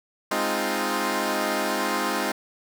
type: chord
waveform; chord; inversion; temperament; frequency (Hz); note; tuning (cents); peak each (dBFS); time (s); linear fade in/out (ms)
10% pulse; F minor seventh; first; equal; 207.7 / 261.6 / 311.1 / 349.2; Ab3 / C4 / Eb4 / F4; 0 / 0 / 0 / 0; -21; 0.31-2.32; 5
effects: none